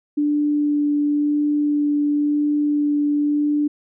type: tone with vibrato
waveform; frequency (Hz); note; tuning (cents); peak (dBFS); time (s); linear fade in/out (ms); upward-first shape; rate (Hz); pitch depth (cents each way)
sine; 293.7; D4; 0; -16; 0.17-3.68; 10; sine; 0.96; 8
effects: none